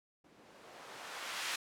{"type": "noise with low-pass filter sweep", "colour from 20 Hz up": "violet", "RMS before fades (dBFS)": -45, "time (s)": [0.24, 1.56], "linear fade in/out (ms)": 5, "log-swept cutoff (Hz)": [240, 2300], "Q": 0.7, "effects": []}